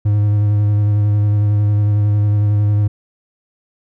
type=tone with vibrato; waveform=triangle; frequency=103.83 Hz; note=G#2; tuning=in tune; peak=-9 dBFS; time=0.05-2.88 s; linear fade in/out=10 ms; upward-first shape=square; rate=11 Hz; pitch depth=15 cents each way; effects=none